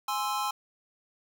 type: chord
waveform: square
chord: Ab augmented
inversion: none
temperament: equal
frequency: 830.6 / 1046.5 / 1318.5 Hz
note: Ab5 / C6 / E6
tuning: 0 / 0 / 0 cents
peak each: -33 / -33 / -35 dBFS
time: 0.08-0.51 s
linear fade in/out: 5 ms
effects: none